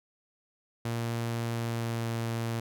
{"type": "tone with pitch glide", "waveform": "sawtooth", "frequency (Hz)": [116.54, 115.33], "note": ["A#2", "A#2"], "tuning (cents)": [0, -18], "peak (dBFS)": -26, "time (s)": [0.85, 2.6], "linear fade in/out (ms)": 5, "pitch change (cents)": -18, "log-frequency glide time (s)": [1.49, 2.11], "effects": []}